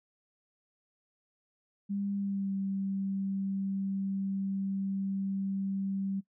sine tone with pitch glide, 200 to 194.76 Hz, G3 to G3, +35 to -11 cents, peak -30 dBFS, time 1.89-6.21 s, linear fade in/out 20 ms, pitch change -46 cents, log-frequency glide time 2.15-2.53 s, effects noise-tail reverb RT60 0.1 s tail -21 dB re dry

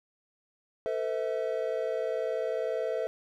triangle tone cluster, 446.9 / 507 / 649 Hz, A4 / B4 / E5, +27 / +45 / -27 cents, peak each -31 dBFS, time 0.86-3.07 s, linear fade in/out 0 ms, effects none

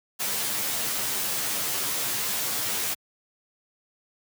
white noise with comb filter, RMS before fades -28 dBFS, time 0.19-2.95 s, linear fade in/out 20 ms, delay 12 ms, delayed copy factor -0.75, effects high-pass 80 Hz 12 dB/octave

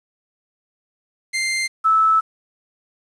sawtooth / sine tone pair in turn, 2093 / 1308.3 Hz, C7 / E6, 0 / -13 cents, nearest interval minor sixth, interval 813 cents, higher first, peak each -16 / -12 dBFS, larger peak second, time 1.33-1.68 / 1.84-2.21 s, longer second, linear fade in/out 20 ms, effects resampled to 24000 Hz + 8-bit

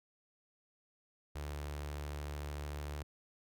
sawtooth tone with notch filter, 73.42 Hz, D2, in tune, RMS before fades -42 dBFS, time 1.35-3.03 s, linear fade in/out 10 ms, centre 210 Hz, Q 1.4, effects none

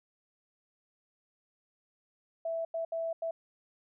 sine tone bursts at uneven times, 659.3 Hz, E5, in tune, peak -31 dBFS, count 4, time 2.45-2.65 / 2.74-2.85 / 2.92-3.13 / 3.22-3.31 s, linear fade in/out 5 ms, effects none

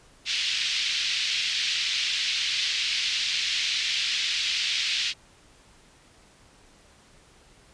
pink band-pass noise, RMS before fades -27 dBFS, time 0.25-5.14 s, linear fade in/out 50 ms, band 2500 to 4900 Hz, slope 24 dB/octave, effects pink hiss -56 dBFS RMS until 7.73 s + resampled to 22050 Hz

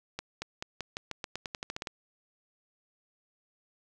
accelerating click train, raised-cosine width 0.2 ms, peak -18 dBFS, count 15, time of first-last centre 0.19-1.872 s, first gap 230 ms, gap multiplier 0.89, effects none

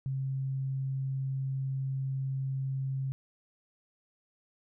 sine tone, 134.1 Hz, C3, 43 cents sharp, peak -30 dBFS, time 0.06-3.12 s, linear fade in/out 0 ms, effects none

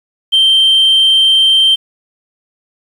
sine tone, 3136 Hz, G7, in tune, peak -4 dBFS, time 0.32-1.76 s, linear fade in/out 20 ms, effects tanh soft clip ceiling -4 dBFS + 7-bit

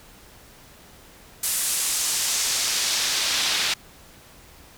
pink noise with band-pass filter sweep, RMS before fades -24 dBFS, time 1.43-3.74 s, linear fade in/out 5 ms, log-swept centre 10000 to 3600 Hz, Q 1.1, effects pink hiss -49 dBFS RMS until 4.77 s

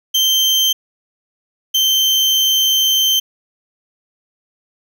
35% pulse tone pair in turn, 3128 / 3114 Hz, G7 / G7, -4 / -12 cents, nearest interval unison, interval 8 cents, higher first, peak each -10 dBFS, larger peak neither, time 0.14-0.73 / 1.74-3.2 s, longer second, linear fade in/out 10 ms, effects none

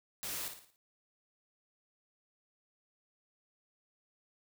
white noise with echo, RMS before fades -40 dBFS, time 0.23-0.48 s, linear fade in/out 0 ms, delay 56 ms, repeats 5, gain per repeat -7 dB, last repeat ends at 0.76 s, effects none

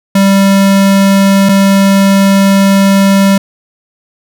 square tone pair in turn, 196 / 196 Hz, G3 / G3, 0 / 0 cents, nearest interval unison, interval 0 cents, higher neither, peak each -5 dBFS, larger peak neither, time 0.15-1.49 / 1.49-3.38 s, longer second, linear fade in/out 5 ms, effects none

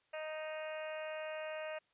harmonic tone, 311.1 Hz, D#4, in tune, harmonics 2 / 3 / 4 / 5 / 6 / 7 / 8 / 9, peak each -41 / -53 / -53 / -52 / -52 / -56 / -52 / -54 dBFS, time 0.13-1.79 s, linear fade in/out 10 ms, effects white hiss -75 dBFS RMS until 1.93 s + resampled to 8000 Hz

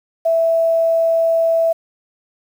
sine tone with quantisation, 659.3 Hz, E5, in tune, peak -12 dBFS, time 0.25-1.73 s, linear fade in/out 10 ms, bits 7, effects none

